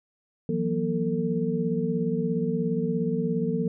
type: tone cluster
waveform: sine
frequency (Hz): 165.8 / 182.8 / 238.1 / 448.8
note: E3 / F#3 / A#3 / A4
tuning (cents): +10 / -21 / +37 / +34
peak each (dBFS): -29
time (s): 0.49-3.68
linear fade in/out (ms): 2
effects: none